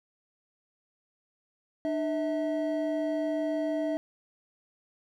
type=tone pair together; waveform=triangle; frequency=301.2 / 645.1 Hz; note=D4 / E5; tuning=+44 / -38 cents; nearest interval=octave + minor second; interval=1318 cents; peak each=-28 dBFS; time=1.85-3.97 s; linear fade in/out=0 ms; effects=none